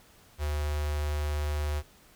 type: tone with notch filter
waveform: square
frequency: 74.3 Hz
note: D2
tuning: 21 cents sharp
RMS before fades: -30 dBFS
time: 0.38-1.83 s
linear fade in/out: 50 ms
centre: 230 Hz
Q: 1.2
effects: pink hiss -58 dBFS RMS until 2.15 s